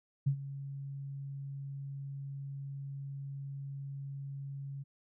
sine tone with ADSR envelope, 138.59 Hz, C#3, in tune, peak -24 dBFS, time 0.26-4.84 s, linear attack 13 ms, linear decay 83 ms, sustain -15 dB, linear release 22 ms, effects none

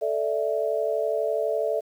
sine chord, A suspended fourth, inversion none, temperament equal, 440 / 587.3 / 659.3 Hz, A4 / D5 / E5, 0 / 0 / 0 cents, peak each -27 dBFS, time 0.01-1.81 s, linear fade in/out 20 ms, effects 9-bit

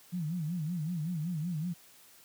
sine tone with vibrato, 164.81 Hz, E3, in tune, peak -31 dBFS, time 0.12-1.74 s, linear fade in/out 20 ms, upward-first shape sine, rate 5.3 Hz, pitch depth 170 cents each way, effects white hiss -58 dBFS RMS until 2.24 s + high-pass 80 Hz 12 dB/octave

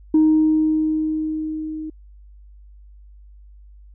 sine tone with level ramp, 311.8 Hz, D#4, 4 cents sharp, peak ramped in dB -9 to -27 dBFS, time 0.14-1.9 s, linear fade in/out 5 ms, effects tanh soft clip ceiling -8 dBFS + added 50 Hz sine -42 dBFS peak until 3.94 s

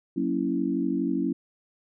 sine chord, F# dominant seventh, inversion none, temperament equal, 185 / 233.1 / 277.2 / 329.6 Hz, F#3 / A#3 / C#4 / E4, 0 / 0 / 0 / 0 cents, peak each -31 / -31 / -27 / -29 dBFS, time 0.16-1.33 s, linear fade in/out 10 ms, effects none

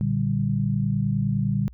sine chord, G minor, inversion first, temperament equal, 116.54 / 146.83 / 196 Hz, Bb2 / D3 / G3, 0 / 0 / 0 cents, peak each -25 dBFS, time 0.01-1.68 s, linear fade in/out 0 ms, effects added 60 Hz sine -43 dBFS peak until 1.73 s

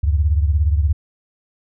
sine beating tone pair, 72.8 / 89.8 Hz, D2 / F2, -15 / +49 cents, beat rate 17 Hz, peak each -14 / -20 dBFS, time 0.03-0.93 s, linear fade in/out 10 ms, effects none

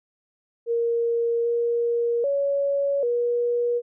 sine tone with pitch steps, 467.1 / 471.1 / 561 / 479.3 Hz, A#4 / A#4 / C#5 / A#4, +3 / +18 / +21 / +48 cents, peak -20 dBFS, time 0.66-3.82 s, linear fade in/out 50 ms, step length 790 ms, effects none

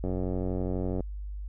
click train, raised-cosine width 2 ms, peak -19 dBFS, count 90, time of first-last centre 0.04-1.006 s, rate 92.1 Hz, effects added 50 Hz sine -34 dBFS peak until 1.48 s

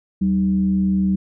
sine tone with frequency modulation, 191.6 Hz, G3, 39 cents flat, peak -15 dBFS, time 0.21-1.16 s, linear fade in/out 10 ms, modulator 116 Hz, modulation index 0.39, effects none

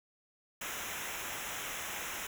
pink noise with comb filter, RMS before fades -40 dBFS, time 0.61-2.27 s, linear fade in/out 5 ms, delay 0.22 ms, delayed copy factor -0.85, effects none

